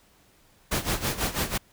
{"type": "noise with tremolo", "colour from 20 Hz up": "pink", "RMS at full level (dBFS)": -25, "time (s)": [0.71, 1.58], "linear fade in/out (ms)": 10, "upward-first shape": "sine", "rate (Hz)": 6.1, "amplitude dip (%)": 80, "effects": ["pink hiss -60 dBFS RMS until 1.72 s"]}